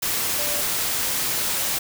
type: tone in noise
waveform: sine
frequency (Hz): 587.3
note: D5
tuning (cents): 0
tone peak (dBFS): -33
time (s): 0.38-0.62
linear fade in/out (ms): 10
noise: white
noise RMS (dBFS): -24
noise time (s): 0.02-1.79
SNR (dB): -12
effects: none